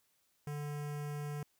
square tone with notch filter, 146.83 Hz, D3, in tune, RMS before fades -40 dBFS, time 0.47-1.43 s, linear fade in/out 2 ms, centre 3900 Hz, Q 1.4, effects white hiss -75 dBFS RMS until 1.59 s

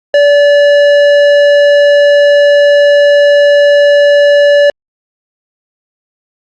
sine tone with tanh clipping, 577 Hz, D5, 31 cents flat, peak -5 dBFS, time 0.14-4.7 s, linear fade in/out 2 ms, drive 13 dB, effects Opus 48 kbps

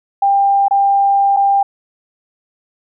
sine tone with dropouts, 795 Hz, G5, 24 cents sharp, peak -9 dBFS, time 0.22-1.63 s, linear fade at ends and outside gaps 5 ms, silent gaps 0.683-0.709 / 1.365-1.369 s, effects none

